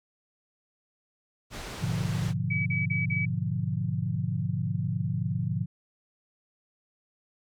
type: low-pass noise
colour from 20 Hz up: pink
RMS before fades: -39 dBFS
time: 1.5-2.34 s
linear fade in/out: 50 ms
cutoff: 7300 Hz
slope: 12 dB/octave
type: chord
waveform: sine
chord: G# diminished seventh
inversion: none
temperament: equal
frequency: 103.83 / 123.47 / 146.83 / 174.61 Hz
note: G#2 / B2 / D3 / F3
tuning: 0 / 0 / 0 / 0 cents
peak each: -32 dBFS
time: 1.8-5.66 s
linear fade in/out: 20 ms
type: tone bursts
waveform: sine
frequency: 2283 Hz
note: D7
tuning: 50 cents flat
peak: -28 dBFS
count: 4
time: 2.5-3.257 s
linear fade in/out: 10 ms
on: 160 ms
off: 39 ms
effects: none